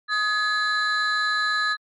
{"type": "tone cluster", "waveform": "sine", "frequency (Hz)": [1254, 1698, 4037], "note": ["D#6", "G#6", "B7"], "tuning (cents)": [13, 38, 37], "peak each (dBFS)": [-24, -21, -26], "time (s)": [0.08, 1.77], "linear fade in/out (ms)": 50, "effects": ["tanh soft clip ceiling -16 dBFS", "MP3 64 kbps"]}